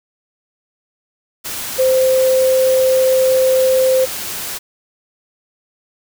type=tone in noise; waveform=sine; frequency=520 Hz; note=C5; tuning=11 cents flat; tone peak=-10 dBFS; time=1.78-4.06 s; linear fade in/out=20 ms; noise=white; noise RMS=-25 dBFS; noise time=1.44-4.59 s; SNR=+12 dB; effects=none